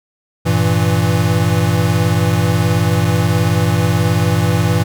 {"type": "chord", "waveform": "square", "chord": "E diminished", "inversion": "first", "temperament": "equal", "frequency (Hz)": [98, 116.54, 164.81], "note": ["G2", "Bb2", "E3"], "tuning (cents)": [0, 0, 0], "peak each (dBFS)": -17, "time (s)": [0.45, 4.84], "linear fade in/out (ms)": 20, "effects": []}